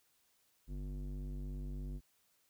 square tone with low-pass filter, 48.43 Hz, G1, 20 cents flat, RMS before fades -42 dBFS, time 0.67-2.01 s, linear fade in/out 50 ms, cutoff 260 Hz, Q 1.4, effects white hiss -74 dBFS RMS until 2.49 s

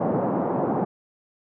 pink band-pass noise, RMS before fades -24 dBFS, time 0-0.85 s, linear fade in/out 10 ms, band 160 to 910 Hz, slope 24 dB/octave, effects none

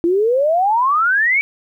sine exponential sweep, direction up, 329.6 to 2316 Hz, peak -12 dBFS, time 0.04-1.41 s, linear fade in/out 0 ms, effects 9-bit

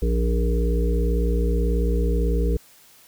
harmonic tone with a mistuned harmonic, 58.27 Hz, A#1, in tune, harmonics 1 / 3 / 5 / 7 / 8, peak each -19 / -28 / -32 / -30 / -29 dBFS, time 0.02-2.57 s, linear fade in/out 5 ms, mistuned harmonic 1, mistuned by -19 cents, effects white hiss -52 dBFS RMS until 3.07 s

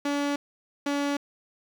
sawtooth tone pair in turn, 286.3 / 285 Hz, D4 / C#4, -44 / +48 cents, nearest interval unison, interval 8 cents, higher first, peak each -21 dBFS, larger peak neither, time 0.05-0.36 / 0.86-1.17 s, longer neither, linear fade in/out 5 ms, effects low-pass 6000 Hz 12 dB/octave + 8-bit

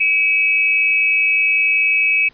sine tone pair together, 2294 / 2575 Hz, D7 / E7, -41 / -41 cents, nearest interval major second, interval 200 cents, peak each -17 / -14 dBFS, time 0-2.29 s, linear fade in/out 10 ms, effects pink hiss -51 dBFS RMS until 2.33 s + resampled to 11025 Hz

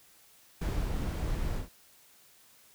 brown noise with ADSR envelope, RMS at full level -30 dBFS, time 0.61-1.69 s, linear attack 8 ms, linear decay 230 ms, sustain -2 dB, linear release 130 ms, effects white hiss -60 dBFS RMS until 2.74 s

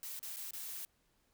blue noise with dropouts, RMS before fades -44 dBFS, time 0.03-0.85 s, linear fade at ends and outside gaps 0 ms, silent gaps 0.192-0.229 / 0.361-0.368 / 0.508-0.534 s, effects pink hiss -75 dBFS RMS until 1.33 s

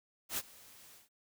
white noise with ADSR envelope, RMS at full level -34 dBFS, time 0.29-1.09 s, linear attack 86 ms, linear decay 41 ms, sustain -23 dB, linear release 140 ms, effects none

